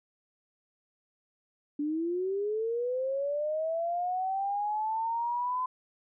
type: linear sweep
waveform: sine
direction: up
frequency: 287.5 to 1022 Hz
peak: -28 dBFS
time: 1.79-5.66 s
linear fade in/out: 5 ms
effects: none